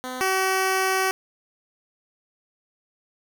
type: tone pair in turn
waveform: 10% pulse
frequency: 254.5 / 379.6 Hz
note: C4 / F#4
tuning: -48 / +44 cents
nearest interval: perfect fifth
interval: 692 cents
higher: second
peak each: -22 / -12 dBFS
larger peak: second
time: 0.04-0.21 / 0.21-1.11 s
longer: second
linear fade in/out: 0 ms
effects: none